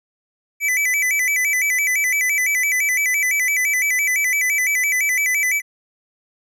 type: tone with vibrato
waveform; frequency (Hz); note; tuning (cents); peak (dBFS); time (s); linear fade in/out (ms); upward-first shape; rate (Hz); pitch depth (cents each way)
square; 2148; C7; +45; -17; 0.6-5.62; 50; square; 5.9; 120
effects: none